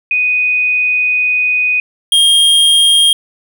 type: tone pair in turn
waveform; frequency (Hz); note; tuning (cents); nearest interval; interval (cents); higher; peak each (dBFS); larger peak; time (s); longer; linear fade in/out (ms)
sine / square; 2489 / 3229; D#7 / G#7; 0 / -49; perfect fourth; 451; second; -10 / -7; second; 0.11-1.8 / 2.12-3.13; first; 2
effects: none